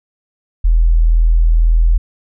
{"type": "tone", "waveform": "sine", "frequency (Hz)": 41, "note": "E1", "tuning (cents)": -9, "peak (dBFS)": -7, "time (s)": [0.64, 1.98], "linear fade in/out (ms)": 10, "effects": []}